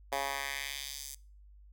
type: tone with high-pass filter sweep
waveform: 10% pulse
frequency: 138.59 Hz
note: C#3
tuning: in tune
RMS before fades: -38 dBFS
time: 0.12-1.15 s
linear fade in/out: 5 ms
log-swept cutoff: 670 to 7400 Hz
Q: 1.3
effects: noise-tail reverb RT60 0.4 s tail -22 dB re dry + added 50 Hz sine -53 dBFS peak until 1.72 s